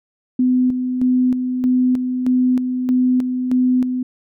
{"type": "tone with tremolo", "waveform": "sine", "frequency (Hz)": 252.7, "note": "B3", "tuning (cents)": 40, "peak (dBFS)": -12, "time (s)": [0.39, 4.03], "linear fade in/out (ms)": 5, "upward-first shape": "square", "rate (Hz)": 1.6, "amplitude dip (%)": 50, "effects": []}